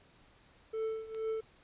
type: tone with tremolo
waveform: triangle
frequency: 442.4 Hz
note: A4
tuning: 9 cents sharp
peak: -29 dBFS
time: 0.73-1.41 s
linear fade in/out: 10 ms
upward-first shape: triangle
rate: 2.2 Hz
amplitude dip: 85%
type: click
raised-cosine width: 0.2 ms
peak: -35 dBFS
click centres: 1.147 s
effects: pink hiss -63 dBFS RMS until 1.63 s + resampled to 8000 Hz